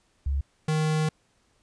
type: tone pair in turn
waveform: sine / square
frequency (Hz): 69.3 / 155.57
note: C#2 / D#3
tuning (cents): 0 / 0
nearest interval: octave + major second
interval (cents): 1400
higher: second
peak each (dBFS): -23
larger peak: neither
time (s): 0.26-0.41 / 0.68-1.09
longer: second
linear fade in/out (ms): 5
effects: pink hiss -67 dBFS RMS until 1.62 s + resampled to 22050 Hz

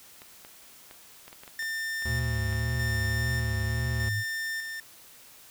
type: clicks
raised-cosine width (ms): 0.3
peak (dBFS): -30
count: 10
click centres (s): 0.219 / 0.449 / 0.911 / 1.28 / 1.329 / 1.435 / 1.478 / 1.625 / 2.023 / 2.527
type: tone with tremolo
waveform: 45% pulse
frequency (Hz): 1800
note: A6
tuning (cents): +39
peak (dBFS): -30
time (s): 1.59-4.8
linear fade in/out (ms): 2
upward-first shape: square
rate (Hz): 0.83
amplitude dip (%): 40
type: tone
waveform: square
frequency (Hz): 74.4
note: D2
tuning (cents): +23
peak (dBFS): -32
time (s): 2.05-4.09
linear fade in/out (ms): 5
type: tone with vibrato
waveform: sine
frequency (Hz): 111.8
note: A2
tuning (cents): +28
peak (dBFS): -28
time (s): 2.06-4.24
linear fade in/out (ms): 50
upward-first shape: triangle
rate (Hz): 1.8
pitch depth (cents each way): 140
effects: white hiss -52 dBFS RMS until 5.5 s

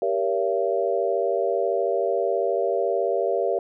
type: chord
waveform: sine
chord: G diminished seventh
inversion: none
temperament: just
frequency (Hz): 392 / 470.4 / 564.5 / 677.4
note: G4 / Bb4 / Db5 / Fb5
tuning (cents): 0 / +16 / +31 / +47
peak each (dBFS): -26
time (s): 0.02-3.59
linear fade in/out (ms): 2
effects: none

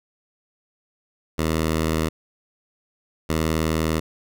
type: tone pair in turn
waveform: 10% pulse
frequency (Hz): 79.7 / 79.7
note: D#2 / D#2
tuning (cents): +42 / +42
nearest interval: unison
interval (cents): 0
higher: neither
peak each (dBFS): -12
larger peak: neither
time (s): 1.38-2.09 / 3.29-4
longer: neither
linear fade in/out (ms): 10
effects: none

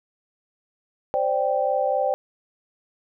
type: chord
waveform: sine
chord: C suspended second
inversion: none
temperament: equal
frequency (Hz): 523.3 / 587.3 / 784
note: C5 / D5 / G5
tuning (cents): 0 / 0 / 0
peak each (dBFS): -24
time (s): 1.14-2.14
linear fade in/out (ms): 0
effects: none

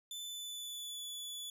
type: tone with pitch glide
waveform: sawtooth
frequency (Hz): 3516 to 3440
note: A7 to A7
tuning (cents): -2 to -40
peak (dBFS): -39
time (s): 0.11-1.5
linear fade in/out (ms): 2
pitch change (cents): -38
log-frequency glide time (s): 0.22-1.04
effects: none

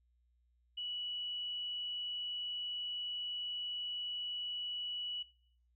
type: tone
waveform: sine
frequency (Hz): 2943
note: F#7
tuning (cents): -10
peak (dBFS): -38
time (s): 0.77-5.23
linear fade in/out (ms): 10
effects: noise-tail reverb RT60 0.6 s tail -19 dB re dry + added 60 Hz sine -70 dBFS peak until 5.75 s

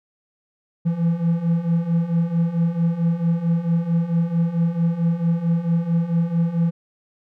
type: beating tone pair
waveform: triangle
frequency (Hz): 165.2 / 169.7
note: E3 / F3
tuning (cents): +4 / -49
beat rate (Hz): 4.5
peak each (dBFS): -21 / -17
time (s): 0.85-6.71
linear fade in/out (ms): 20
effects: none

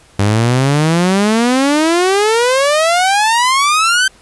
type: exponential sweep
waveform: sawtooth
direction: up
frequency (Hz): 98 to 1565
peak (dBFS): -6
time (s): 0.19-4.08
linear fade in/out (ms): 5
effects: pink hiss -46 dBFS RMS until 4.21 s + resampled to 24000 Hz

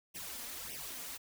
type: noise with flanger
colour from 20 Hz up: white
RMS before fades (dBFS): -44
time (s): 0.14-1.18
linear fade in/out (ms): 20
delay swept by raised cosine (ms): 0.34 to 4.24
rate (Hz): 1.7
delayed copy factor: +0.85
effects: none

